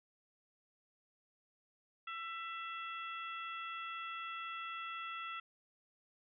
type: harmonic tone with a mistuned harmonic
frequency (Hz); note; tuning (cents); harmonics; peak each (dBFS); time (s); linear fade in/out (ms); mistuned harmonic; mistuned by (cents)
669; E5; +25; 2 / 3 / 4 / 5; -43 / -50 / -48 / -52; 2.07-5.4; 5; 3; -20
effects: none